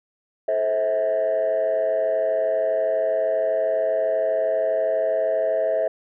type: tone cluster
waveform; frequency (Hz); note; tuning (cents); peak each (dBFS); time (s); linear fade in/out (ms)
sine; 434.5 / 527 / 647; A4 / C5 / E5; -22 / +12 / -32; -27 / -23 / -19; 0.48-5.88; 5
effects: tanh soft clip ceiling -15 dBFS